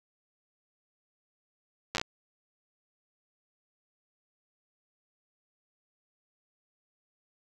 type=slowing click train; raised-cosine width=0.2 ms; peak=-13 dBFS; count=6; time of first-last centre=1.95-2.014 s; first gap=9 ms; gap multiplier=1.18; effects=none